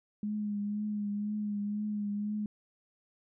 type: tone with vibrato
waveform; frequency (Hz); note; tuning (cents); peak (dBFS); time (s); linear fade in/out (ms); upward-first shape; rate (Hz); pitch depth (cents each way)
sine; 207.7; G#3; 0; -31; 0.23-2.46; 2; triangle; 2; 36
effects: none